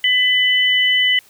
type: tone pair together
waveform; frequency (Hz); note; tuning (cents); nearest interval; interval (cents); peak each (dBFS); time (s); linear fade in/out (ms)
sine; 2002 / 2999; B6 / F#7; +23 / +23; perfect fifth; 700; -15; 0.04-1.19; 2
effects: white hiss -50 dBFS RMS until 1.29 s